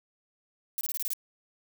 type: noise bursts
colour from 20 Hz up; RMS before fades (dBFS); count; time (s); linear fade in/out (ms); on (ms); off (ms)
violet; -32; 7; 0.78-1.134; 0; 30; 24
effects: none